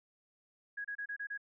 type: tone bursts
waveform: sine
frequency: 1657 Hz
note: G#6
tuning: 4 cents flat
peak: -37 dBFS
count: 6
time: 0.77-1.377 s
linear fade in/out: 10 ms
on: 77 ms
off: 29 ms
effects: none